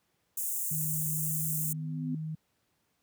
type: high-pass noise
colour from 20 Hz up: white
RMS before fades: -33 dBFS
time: 0.37-1.73 s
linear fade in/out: 5 ms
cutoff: 6900 Hz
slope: 48 dB/octave
type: tone with pitch glide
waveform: sine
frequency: 154.1 to 157.07 Hz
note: D#3 to D#3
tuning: -16 to +17 cents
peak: -33 dBFS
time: 0.71-2.35 s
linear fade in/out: 5 ms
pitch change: +33 cents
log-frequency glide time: 1.52-2 s
type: tone with exponential growth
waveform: sine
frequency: 253 Hz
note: B3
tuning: 42 cents sharp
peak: -30 dBFS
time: 1.27-2.15 s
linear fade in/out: 5 ms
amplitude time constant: 190 ms
effects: pink hiss -75 dBFS RMS until 3.02 s + high-pass 80 Hz 12 dB/octave